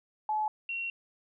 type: tone pair in turn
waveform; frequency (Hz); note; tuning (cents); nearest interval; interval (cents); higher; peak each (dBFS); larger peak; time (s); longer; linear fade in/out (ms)
sine; 857 / 2737; A5 / F7; -46 / -36; octave + minor sixth; 2010; second; -27 / -32; first; 0.29-0.48 / 0.69-0.9; second; 2
effects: none